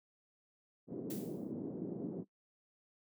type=band-pass noise; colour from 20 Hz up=white; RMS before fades=-42 dBFS; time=0.87-2.25 s; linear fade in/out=50 ms; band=160 to 370 Hz; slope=24 dB/octave
type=noise with exponential decay; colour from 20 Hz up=blue; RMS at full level=-45 dBFS; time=1.1-1.52 s; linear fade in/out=5 ms; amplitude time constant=91 ms
effects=noise-tail reverb RT60 0.1 s tail -20 dB re dry